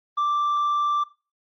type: tone with tanh clipping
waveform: sine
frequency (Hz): 1174.7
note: D6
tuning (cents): 0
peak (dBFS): -21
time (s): 0.17-1.04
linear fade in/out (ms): 10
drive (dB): 3
effects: noise-tail reverb RT60 0.3 s tail -18 dB re dry + Opus 32 kbps